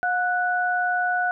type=tone pair together; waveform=sine; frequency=720.2 / 1480 Hz; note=F#5 / F#6; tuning=-47 / 0 cents; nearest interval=octave; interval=1247 cents; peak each=-23 dBFS; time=0.03-1.31 s; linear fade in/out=0 ms; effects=none